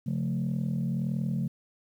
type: chord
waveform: sine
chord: Db augmented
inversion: none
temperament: equal with one note detuned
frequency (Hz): 138.59 / 178.39 / 220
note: Db3 / F3 / A3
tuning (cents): 0 / +37 / 0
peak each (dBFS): -29 / -30 / -31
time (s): 0.06-1.48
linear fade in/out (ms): 10
effects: tanh soft clip ceiling -22 dBFS + 10-bit